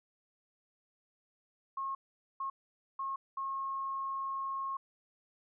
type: tone bursts at uneven times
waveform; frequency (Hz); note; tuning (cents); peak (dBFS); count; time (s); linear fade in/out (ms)
sine; 1083; C#6; -41; -34; 4; 1.77-1.95 / 2.4-2.5 / 2.99-3.16 / 3.37-4.77; 5
effects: none